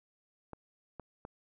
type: clicks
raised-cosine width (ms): 1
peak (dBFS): -29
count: 3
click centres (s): 0.533 / 0.997 / 1.251
effects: none